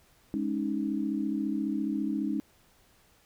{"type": "chord", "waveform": "sine", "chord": "Ab suspended fourth", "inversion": "none", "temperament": "just", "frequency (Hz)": [207.7, 276.9, 311.5], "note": ["Ab3", "Db4", "Eb4"], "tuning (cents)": [0, -2, 2], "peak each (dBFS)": -32, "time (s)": [0.34, 2.4], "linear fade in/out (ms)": 0, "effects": ["pink hiss -63 dBFS RMS until 3.25 s"]}